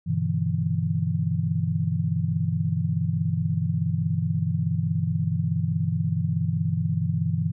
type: chord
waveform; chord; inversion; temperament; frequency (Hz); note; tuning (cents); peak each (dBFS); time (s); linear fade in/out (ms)
sine; E minor seventh; first; just; 98.89 / 123.61 / 148.33 / 164.81; G2 / B2 / D3 / E3; +16 / +2 / +18 / 0; -28 / -29 / -29 / -25; 0.06-7.52; 20
effects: none